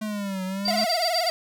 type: linear two-way sweep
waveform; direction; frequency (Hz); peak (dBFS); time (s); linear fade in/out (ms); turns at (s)
square; down then up; 217.4 to 185 to 217.4; -28; 0.01-0.85; 10; 0.44
type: tone with tremolo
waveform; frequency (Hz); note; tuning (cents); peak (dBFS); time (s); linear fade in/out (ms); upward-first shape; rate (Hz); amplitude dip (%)
sine; 4699; D8; 0; -23; 0.65-1.3; 5; square; 8.1; 80
type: tone with vibrato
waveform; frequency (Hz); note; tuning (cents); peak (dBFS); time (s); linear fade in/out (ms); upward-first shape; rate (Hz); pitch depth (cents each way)
45% pulse; 684; F5; -36; -23; 0.68-1.3; 0; sine; 19; 110
effects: none